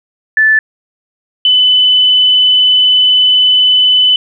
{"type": "tone pair in turn", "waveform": "sine", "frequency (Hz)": [1750, 3008], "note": ["A6", "F#7"], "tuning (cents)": [-10, 28], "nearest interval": "major sixth", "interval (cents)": 938, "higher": "second", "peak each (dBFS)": -5, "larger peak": "neither", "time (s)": [[0.37, 0.59], [1.45, 4.16]], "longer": "second", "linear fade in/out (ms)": 2, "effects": []}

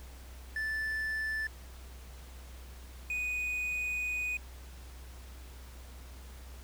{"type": "tone pair in turn", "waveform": "triangle", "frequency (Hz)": [1756, 2483], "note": ["A6", "D#7"], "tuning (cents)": [-4, -4], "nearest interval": "tritone", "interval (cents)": 600, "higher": "second", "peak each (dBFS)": [-30, -30], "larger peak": "neither", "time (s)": [[0.56, 1.47], [3.1, 4.37]], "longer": "second", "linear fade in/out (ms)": 2, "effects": ["added 63 Hz sine -46 dBFS peak until 6.63 s", "pink hiss -55 dBFS RMS until 6.63 s"]}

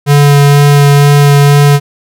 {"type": "tone with vibrato", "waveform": "square", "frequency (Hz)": 143.4, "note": "D3", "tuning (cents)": -41, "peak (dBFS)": -3, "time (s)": [0.06, 1.8], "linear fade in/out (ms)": 50, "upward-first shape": "sine", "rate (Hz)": 2.1, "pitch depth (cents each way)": 10, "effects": []}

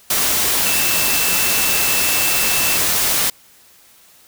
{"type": "tone in noise", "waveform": "sine", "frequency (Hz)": 2659, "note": "E7", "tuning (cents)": 14, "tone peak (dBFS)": -23, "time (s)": [0.66, 2.77], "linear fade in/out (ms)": 5, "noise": "white", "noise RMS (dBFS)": -17, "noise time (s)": [0.1, 3.3], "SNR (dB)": -9, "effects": ["white hiss -49 dBFS RMS until 4.27 s"]}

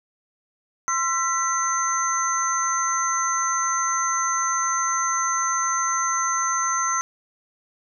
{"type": "tone cluster", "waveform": "sine", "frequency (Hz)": [1047, 1348, 1961, 6220], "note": ["C6", "E6", "B6", "G8"], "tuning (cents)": [1, 38, -13, -14], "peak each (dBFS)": [-27, -24, -31, -25], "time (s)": [0.88, 7.01], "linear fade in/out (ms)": 0, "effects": []}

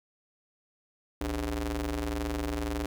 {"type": "ring-modulated tone", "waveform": "sawtooth", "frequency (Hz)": 112.7, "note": "A2", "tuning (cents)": 42, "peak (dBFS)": -23, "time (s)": [1.21, 2.86], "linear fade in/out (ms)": 0, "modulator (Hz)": 180, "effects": ["10-bit"]}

